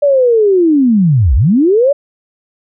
sine linear two-way sweep, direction down then up, 587.3 to 53.3 to 587.3 Hz, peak -6 dBFS, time 0.02-1.93 s, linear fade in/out 10 ms, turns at 1.35 s, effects none

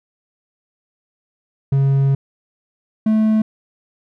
triangle tone pair in turn, 137.1 / 217.6 Hz, C#3 / A3, -19 / -19 cents, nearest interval minor sixth, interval 800 cents, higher second, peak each -10 dBFS, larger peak neither, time 1.72-2.15 / 3.06-3.42 s, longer first, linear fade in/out 5 ms, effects none

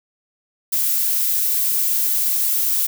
violet noise, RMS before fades -19 dBFS, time 0.72-2.87 s, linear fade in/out 10 ms, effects none

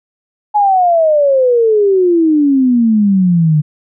sine exponential sweep, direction down, 849 to 147.8 Hz, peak -7 dBFS, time 0.54-3.62 s, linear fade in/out 20 ms, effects none

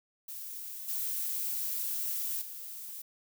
violet noise with level steps, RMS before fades -42 / -34 / -43 dBFS, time 0.28-3.02 s, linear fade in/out 5 ms, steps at 0.88 / 2.41 s, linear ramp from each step 10 ms, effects none

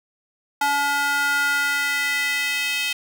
square tone with high-pass filter sweep, 285.1 Hz, C#4, 49 cents sharp, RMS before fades -22 dBFS, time 0.61-2.93 s, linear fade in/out 5 ms, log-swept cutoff 980 to 2700 Hz, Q 3.2, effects none

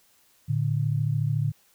sine tone pair together, 113.01 / 146.83 Hz, A2 / D3, +47 / 0 cents, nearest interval perfect fourth, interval 453 cents, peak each -25 dBFS, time 0.48-1.52 s, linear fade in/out 20 ms, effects white hiss -62 dBFS RMS until 1.74 s

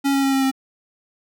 square tone with pitch steps, 277.2 / 274.5 / 271.8 / 269.2 / 266.5 Hz, C#4 / C#4 / C#4 / C4 / C4, 0 / -17 / -34 / +49 / +32 cents, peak -17 dBFS, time 0.04-0.515 s, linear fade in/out 20 ms, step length 95 ms, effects none

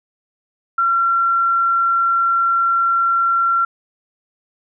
sine tone, 1365 Hz, F6, 40 cents flat, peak -13 dBFS, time 0.78-3.65 s, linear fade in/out 5 ms, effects none

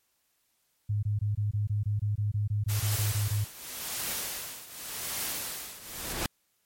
sine tone bursts, 104.1 Hz, G#2, 5 cents sharp, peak -25 dBFS, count 16, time 0.89-3.445 s, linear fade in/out 10 ms, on 140 ms, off 21 ms
white noise with tremolo, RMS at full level -32 dBFS, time 2.68-6.14 s, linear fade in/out 20 ms, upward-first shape triangle, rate 0.88 Hz, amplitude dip 85%
pink noise with exponential growth, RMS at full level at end -28 dBFS, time 5.61-6.26 s, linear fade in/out 1 ms, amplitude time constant 140 ms
effects white hiss -73 dBFS RMS until 6.65 s + MP3 64 kbps

